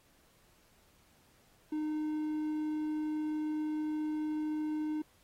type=tone; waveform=triangle; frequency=306.4 Hz; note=D#4; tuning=27 cents flat; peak=-30 dBFS; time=1.72-5.02 s; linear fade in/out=5 ms; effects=pink hiss -67 dBFS RMS until 5.23 s + AAC 48 kbps